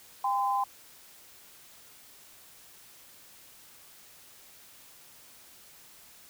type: tone pair together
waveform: sine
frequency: 799.6 / 1025 Hz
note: G5 / C6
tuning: +34 / -36 cents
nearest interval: major third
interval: 430 cents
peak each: -28 dBFS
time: 0.24-0.64 s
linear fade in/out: 5 ms
effects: white hiss -54 dBFS RMS until 6.29 s